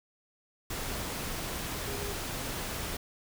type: tone in noise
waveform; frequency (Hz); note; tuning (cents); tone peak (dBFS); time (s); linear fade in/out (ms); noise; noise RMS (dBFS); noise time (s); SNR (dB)
sine; 406; G#4; -39; -39; 1.87-2.13; 5; pink; -36; 0.7-2.97; -6
effects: none